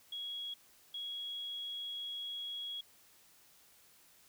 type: tone bursts at uneven times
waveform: sine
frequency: 3322 Hz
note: G#7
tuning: in tune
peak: -39 dBFS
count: 2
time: 0.12-0.54 / 0.94-2.81 s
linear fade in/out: 5 ms
effects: white hiss -64 dBFS RMS until 4.28 s